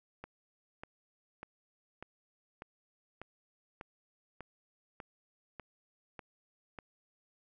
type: click train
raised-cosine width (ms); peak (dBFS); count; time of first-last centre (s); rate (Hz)
0.5; -29; 12; 0.24-6.788; 1.68
effects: none